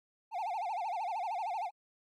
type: tone with vibrato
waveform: triangle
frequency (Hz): 792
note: G5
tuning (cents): +18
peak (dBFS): -31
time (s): 0.31-1.71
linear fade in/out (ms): 50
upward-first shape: sine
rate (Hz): 13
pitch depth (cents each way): 230
effects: MP3 64 kbps